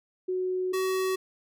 sine / square tone pair in turn, 369 / 376.5 Hz, F#4 / F#4, -5 / +30 cents, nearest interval unison, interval 35 cents, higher second, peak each -26 dBFS, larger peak neither, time 0.28-0.73 / 0.73-1.16 s, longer first, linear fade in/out 10 ms, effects none

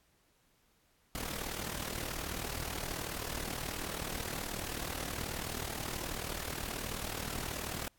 pink noise with amplitude modulation, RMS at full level -36 dBFS, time 1.15-7.88 s, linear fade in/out 0 ms, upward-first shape sine, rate 38.7 Hz, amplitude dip 75%, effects pink hiss -71 dBFS RMS until 7.98 s + AAC 64 kbps

